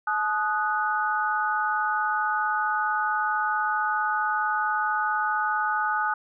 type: chord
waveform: sine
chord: D# diminished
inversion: second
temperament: equal with one note detuned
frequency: 857.4 / 1244.5 / 1480 Hz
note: A5 / D#6 / F#6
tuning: -45 / 0 / 0 cents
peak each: -27 dBFS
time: 0.07-6.14 s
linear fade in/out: 5 ms
effects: none